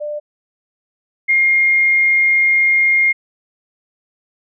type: tone pair in turn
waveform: sine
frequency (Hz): 595 / 2128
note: D5 / C7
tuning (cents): +22 / +29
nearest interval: octave + minor seventh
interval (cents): 2207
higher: second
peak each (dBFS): -21 / -10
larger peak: second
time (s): 0-0.2 / 1.28-3.13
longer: second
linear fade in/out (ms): 20
effects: none